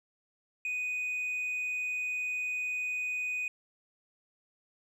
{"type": "tone with hard clipping", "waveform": "triangle", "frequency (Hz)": 2489, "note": "D#7", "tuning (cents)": 0, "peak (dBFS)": -30, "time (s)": [0.65, 3.48], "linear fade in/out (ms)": 2, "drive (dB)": 1, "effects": []}